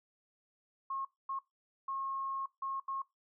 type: tone bursts at uneven times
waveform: sine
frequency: 1082 Hz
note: C#6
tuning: 42 cents flat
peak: -35 dBFS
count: 5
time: 0.9-1.05 / 1.29-1.39 / 1.88-2.46 / 2.62-2.8 / 2.88-3.02 s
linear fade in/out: 5 ms
effects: noise-tail reverb RT60 0.2 s tail -19 dB re dry